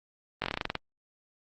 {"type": "slowing click train", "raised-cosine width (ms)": 0.3, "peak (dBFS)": -13, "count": 11, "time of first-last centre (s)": [0.42, 0.753], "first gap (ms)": 19, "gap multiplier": 1.12, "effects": ["Opus 32 kbps"]}